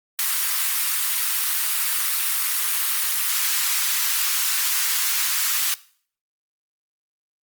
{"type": "high-pass noise", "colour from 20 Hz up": "white", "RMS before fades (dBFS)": -22, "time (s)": [0.19, 5.74], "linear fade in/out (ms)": 0, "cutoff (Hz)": 1100, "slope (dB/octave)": 24, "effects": ["noise-tail reverb RT60 0.5 s tail -19 dB re dry", "Opus 32 kbps"]}